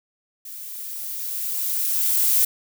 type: noise with level ramp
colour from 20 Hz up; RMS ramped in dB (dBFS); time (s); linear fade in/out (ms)
violet; -37 to -17; 0.45-2.45; 5
effects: none